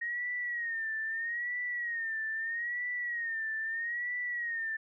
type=tone with vibrato; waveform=sine; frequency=1864.7 Hz; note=A#6; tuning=in tune; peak=-32 dBFS; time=0.01-4.77 s; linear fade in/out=10 ms; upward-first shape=sine; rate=0.78 Hz; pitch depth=93 cents each way; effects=none